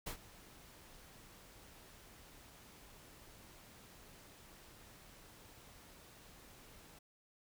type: noise with ADSR envelope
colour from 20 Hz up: pink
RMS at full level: -41 dBFS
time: 0.06-6.99 s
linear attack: 12 ms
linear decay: 91 ms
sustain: -18 dB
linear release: 7 ms
effects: none